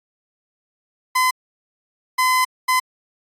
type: tone bursts at uneven times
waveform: 30% pulse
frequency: 1020 Hz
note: C6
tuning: 44 cents flat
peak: -12 dBFS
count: 3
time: 1.15-1.31 / 2.18-2.45 / 2.68-2.8 s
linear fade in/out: 10 ms
effects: AAC 48 kbps